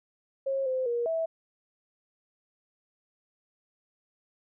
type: tone with pitch steps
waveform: sine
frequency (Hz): 541 / 517 / 475 / 653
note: C#5 / C5 / A#4 / E5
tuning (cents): -42 / -21 / +33 / -17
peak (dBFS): -26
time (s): 0.46-1.26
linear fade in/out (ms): 10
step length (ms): 200
effects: none